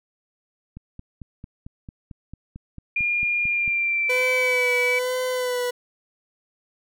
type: click train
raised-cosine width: 5 ms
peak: -25 dBFS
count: 14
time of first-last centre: 0.77-3.678 s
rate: 4.47 Hz
type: tone with pitch glide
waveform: sine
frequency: 2414 to 2293 Hz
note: D7 to D7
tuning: +47 to -42 cents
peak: -20 dBFS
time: 2.96-4.99 s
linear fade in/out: 5 ms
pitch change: -89 cents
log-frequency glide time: 3.43-4.45 s
type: tone with vibrato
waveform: 40% pulse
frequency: 500 Hz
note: B4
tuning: 21 cents sharp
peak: -22 dBFS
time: 4.09-5.71 s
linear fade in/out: 10 ms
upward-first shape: sine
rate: 1.1 Hz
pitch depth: 30 cents each way
effects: none